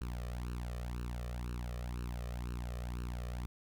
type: tone with flanger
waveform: sawtooth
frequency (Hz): 60.3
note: B1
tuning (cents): -41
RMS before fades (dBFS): -40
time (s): 0.01-3.46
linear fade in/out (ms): 0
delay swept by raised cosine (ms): 0.71 to 1.67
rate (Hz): 2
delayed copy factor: +0.85
effects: none